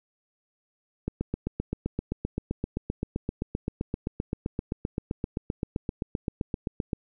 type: click train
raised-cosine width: 3 ms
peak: -15 dBFS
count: 46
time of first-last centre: 1.08-6.932 s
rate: 7.69 Hz
effects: none